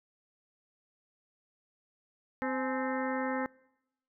harmonic tone with a mistuned harmonic, 260 Hz, C4, 11 cents flat, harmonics 1 / 2 / 3 / 4 / 5 / 6 / 7 / 8, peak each -34 / -36 / -38 / -43 / -42 / -43 / -40 / -47 dBFS, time 2.42-3.46 s, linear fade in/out 0 ms, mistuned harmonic 3, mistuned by +130 cents, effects noise-tail reverb RT60 0.9 s tail -25 dB re dry

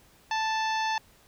harmonic tone, 880 Hz, A5, in tune, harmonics 1 / 2 / 3 / 4 / 5 / 6 / 7, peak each -27 / -33 / -37 / -39 / -41 / -43 / -44 dBFS, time 0.31-0.98 s, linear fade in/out 2 ms, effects pink hiss -59 dBFS RMS until 1.27 s

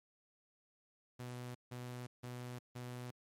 sawtooth tone bursts, 123.47 Hz, B2, in tune, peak -40 dBFS, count 4, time 1.19-3.11 s, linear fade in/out 10 ms, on 360 ms, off 160 ms, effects MP3 64 kbps

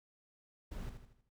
brown noise with echo, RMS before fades -43 dBFS, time 0.71-0.9 s, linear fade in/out 10 ms, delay 79 ms, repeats 5, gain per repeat -7 dB, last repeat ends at 1.295 s, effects none

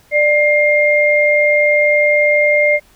sine tone pair together, 593.8 / 2116 Hz, D5 / C7, +19 / +19 cents, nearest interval octave + minor seventh, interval 2200 cents, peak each -12 dBFS, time 0.11-2.8 s, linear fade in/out 50 ms, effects pink hiss -50 dBFS RMS until 2.95 s

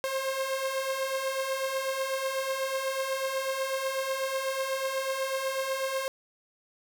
sawtooth beating tone pair, 527 / 535.1 Hz, C5 / C5, +12 / +39 cents, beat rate 8.1 Hz, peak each -31 / -26 dBFS, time 0.04-6.08 s, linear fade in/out 0 ms, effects none

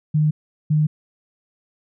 sine tone pair in turn, 152.6 / 152.6 Hz, D#3 / D#3, -33 / -33 cents, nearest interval unison, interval 0 cents, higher neither, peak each -14 dBFS, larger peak neither, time 0.14-0.31 / 0.7-0.87 s, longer neither, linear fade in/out 10 ms, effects none

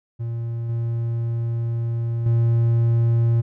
triangle tone with level steps, 116.4 Hz, A#2, 2 cents flat, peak -22 / -19 / -13 dBFS, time 0.19-3.42 s, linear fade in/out 20 ms, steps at 0.69 / 2.26 s, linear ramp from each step 2 ms, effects none

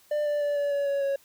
triangle tone with pitch steps, 595 / 587.8 / 580.7 / 573.7 / 566.8 / 560 / 553.2 Hz, D5 / D5 / D5 / D5 / C#5 / C#5 / C#5, +22 / +1 / -20 / -41 / +38 / +18 / -4 cents, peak -22 dBFS, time 0.11-1.16 s, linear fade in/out 5 ms, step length 150 ms, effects white hiss -59 dBFS RMS until 1.24 s

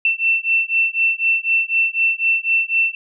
sine beating tone pair, 2684 / 2688 Hz, E7 / E7, +31 / +33 cents, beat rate 4 Hz, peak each -18 dBFS, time 0.05-2.95 s, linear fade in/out 2 ms, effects none

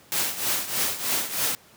white noise with tremolo, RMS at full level -23 dBFS, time 0.12-1.55 s, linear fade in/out 0 ms, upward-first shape triangle, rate 3.2 Hz, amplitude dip 80%, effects pink hiss -53 dBFS RMS until 1.76 s + high-pass 100 Hz 12 dB/octave

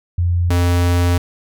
sine / square tone pair in turn, 87.31 / 87.75 Hz, F2 / F2, 0 / +9 cents, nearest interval unison, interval 9 cents, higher second, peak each -13 dBFS, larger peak neither, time 0.18-0.5 / 0.5-1.18 s, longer second, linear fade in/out 5 ms, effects none

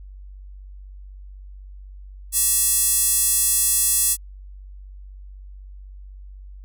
square tone with high-pass filter, 380 Hz, F#4, 46 cents sharp, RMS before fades -19 dBFS, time 2.32-4.17 s, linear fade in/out 50 ms, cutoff 9000 Hz, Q 1.7, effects added 48 Hz sine -37 dBFS peak until 6.64 s

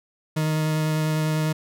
40% pulse tone with vibrato, 155.56 Hz, D#3, in tune, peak -20 dBFS, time 0.36-1.53 s, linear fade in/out 10 ms, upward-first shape sine, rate 10 Hz, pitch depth 10 cents each way, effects none

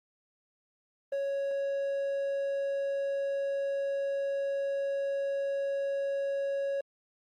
triangle tone, 554.4 Hz, C#5, in tune, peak -27 dBFS, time 1.12-6.81 s, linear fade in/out 5 ms, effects Opus 24 kbps

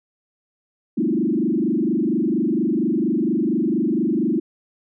sine tone with frequency modulation, 273 Hz, C#4, 26 cents flat, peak -17 dBFS, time 0.97-4.4 s, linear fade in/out 10 ms, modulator 24.3 Hz, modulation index 3.1, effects none

